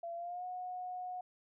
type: tone with pitch glide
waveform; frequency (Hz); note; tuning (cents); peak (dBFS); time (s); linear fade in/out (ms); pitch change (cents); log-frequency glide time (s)
sine; 680 to 728.8; F5 to F#5; -46 to -26; -39; 0.03-1.21; 5; +120; 0.15-0.45
effects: none